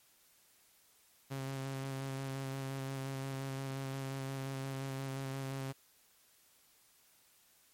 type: tone with vibrato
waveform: sawtooth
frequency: 134.9 Hz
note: C#3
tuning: 47 cents flat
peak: -34 dBFS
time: 1.3-5.73 s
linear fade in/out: 20 ms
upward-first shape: square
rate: 5.7 Hz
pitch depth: 13 cents each way
effects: white hiss -67 dBFS RMS until 7.73 s + MP3 64 kbps